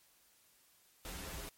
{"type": "noise with comb filter", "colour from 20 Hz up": "pink", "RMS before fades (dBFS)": -45, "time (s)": [1.05, 1.49], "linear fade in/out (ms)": 0, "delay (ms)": 8.4, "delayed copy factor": -0.85, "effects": ["white hiss -68 dBFS RMS until 1.57 s", "MP3 64 kbps"]}